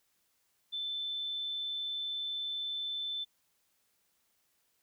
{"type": "tone", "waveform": "sine", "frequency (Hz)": 3528, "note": "A7", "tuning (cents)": 4, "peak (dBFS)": -34, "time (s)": [0.72, 3.25], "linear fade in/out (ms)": 20, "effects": ["white hiss -75 dBFS RMS until 4.82 s"]}